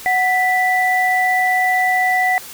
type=tone pair together; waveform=sine; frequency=740 / 1975.6 Hz; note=F#5 / B6; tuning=0 / 0 cents; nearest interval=octave + perfect fourth; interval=1700 cents; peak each=-16 dBFS; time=0.06-2.38 s; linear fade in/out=0 ms; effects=white hiss -35 dBFS RMS until 2.53 s